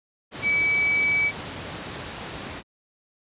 sine tone in noise, 2288 Hz, D7, 46 cents flat, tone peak -19 dBFS, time 0.42-1.32 s, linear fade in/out 50 ms, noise pink, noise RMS -34 dBFS, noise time 0.31-2.63 s, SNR +12 dB, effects high-pass 80 Hz 12 dB/octave + resampled to 8000 Hz

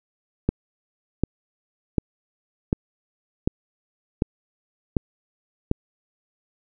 click train, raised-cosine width 3 ms, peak -6 dBFS, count 8, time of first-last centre 0.49-5.714 s, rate 1.34 Hz, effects none

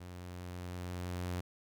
sawtooth tone with level ramp, 89.4 Hz, F2, 41 cents sharp, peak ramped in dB -42 to -31 dBFS, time 0-1.41 s, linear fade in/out 10 ms, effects none

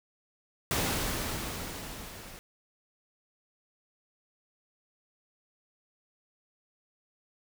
pink noise with level ramp, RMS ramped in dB -28 to -47 dBFS, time 0.71-2.39 s, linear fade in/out 0 ms, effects none

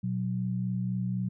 sine tone pair together, 121.02 / 185 Hz, B2 / F#3, -35 / 0 cents, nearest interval perfect fifth, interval 735 cents, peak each -31 / -30 dBFS, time 0.03-1.29 s, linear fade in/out 10 ms, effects none

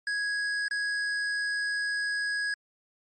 square tone with dropouts, 1661 Hz, G#6, in tune, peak -28 dBFS, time 0.07-2.54 s, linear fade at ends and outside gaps 2 ms, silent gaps 0.682-0.71 s, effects MP3 32 kbps

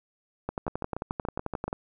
two click trains, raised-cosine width 1 ms, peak -18 / -16 dBFS, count 8 / 15, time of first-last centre 0.68-1.68 / 0.49-1.729 s, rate 7 / 11.3 Hz, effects none

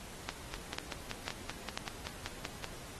two click trains, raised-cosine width 0.2 ms, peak -19 / -17 dBFS, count 12 / 4, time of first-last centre 0.54-2.643 / 0.29-1.775 s, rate 5.23 / 2.02 Hz, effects pink hiss -49 dBFS RMS until 2.99 s + AAC 32 kbps

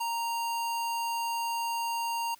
square tone, 930 Hz, A#5, 4 cents flat, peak -30 dBFS, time 0-2.35 s, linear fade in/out 10 ms, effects white hiss -59 dBFS RMS until 2.39 s

